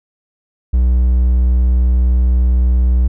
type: tone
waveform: triangle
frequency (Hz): 61.74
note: B1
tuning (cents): 0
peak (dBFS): -7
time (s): 0.73-3.08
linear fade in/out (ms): 10
effects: none